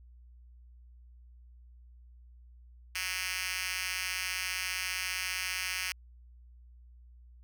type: tone with high-pass filter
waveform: 5% pulse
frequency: 185 Hz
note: F#3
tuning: in tune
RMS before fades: -35 dBFS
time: 2.95-5.92 s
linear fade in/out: 2 ms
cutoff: 2700 Hz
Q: 1.6
effects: added 60 Hz sine -52 dBFS peak until 7.43 s